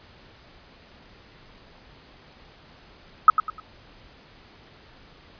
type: tone with echo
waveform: sine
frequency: 1277 Hz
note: D#6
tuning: 45 cents sharp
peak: -6 dBFS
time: 3.28-3.3 s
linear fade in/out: 2 ms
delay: 100 ms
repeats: 3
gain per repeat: -10 dB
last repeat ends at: 3.6 s
effects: pink hiss -51 dBFS RMS until 5.39 s + resampled to 11025 Hz